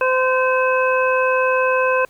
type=harmonic tone; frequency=515 Hz; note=C5; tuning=28 cents flat; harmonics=1 / 2 / 3 / 5; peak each=-17 / -20 / -22 / -24 dBFS; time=0.01-2.05 s; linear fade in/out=2 ms; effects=pink hiss -53 dBFS RMS until 2.09 s